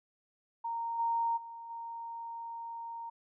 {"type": "tone with level steps", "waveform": "sine", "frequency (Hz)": 926, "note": "A#5", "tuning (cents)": -12, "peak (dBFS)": [-33, -28, -43, -39], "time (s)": [0.64, 3.1], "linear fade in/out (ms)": 10, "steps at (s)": [0.98, 1.36, 1.69], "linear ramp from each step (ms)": 20, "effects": []}